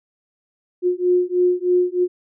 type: beating tone pair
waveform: sine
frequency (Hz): 357.6 / 360.8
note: F4 / F#4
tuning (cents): +41 / -44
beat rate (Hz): 3.2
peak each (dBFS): -18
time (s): 0.82-2.08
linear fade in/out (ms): 50
effects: none